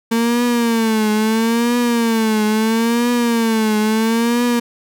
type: tone with vibrato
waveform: 35% pulse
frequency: 227.1 Hz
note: A#3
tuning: 45 cents flat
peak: -12 dBFS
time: 0.11-4.6 s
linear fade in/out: 10 ms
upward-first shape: triangle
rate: 0.75 Hz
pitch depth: 120 cents each way
effects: none